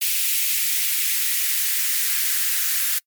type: noise with high-pass filter sweep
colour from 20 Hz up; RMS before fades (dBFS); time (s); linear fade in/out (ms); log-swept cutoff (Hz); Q
blue; -21; 0.01-2.99; 10; 2400 to 1600; 2.3
effects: noise-tail reverb RT60 0.1 s tail -26 dB re dry + MP3 96 kbps